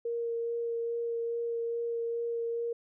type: tone with vibrato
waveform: sine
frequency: 466.2 Hz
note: A#4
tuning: in tune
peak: -30 dBFS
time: 0.05-2.73 s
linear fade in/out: 5 ms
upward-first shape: sine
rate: 2.4 Hz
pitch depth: 10 cents each way
effects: none